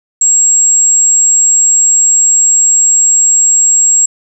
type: tone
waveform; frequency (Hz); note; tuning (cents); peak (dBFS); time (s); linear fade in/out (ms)
sine; 7600; A#8; +33; -5; 0.21-4.06; 5
effects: none